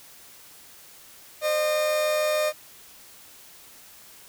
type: tone pair together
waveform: 40% pulse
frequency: 523 / 609.6 Hz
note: C5 / D#5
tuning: -1 / -36 cents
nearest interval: minor third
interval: 265 cents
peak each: -33 / -21 dBFS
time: 1.41-2.53 s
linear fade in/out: 50 ms
effects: white hiss -49 dBFS RMS until 4.28 s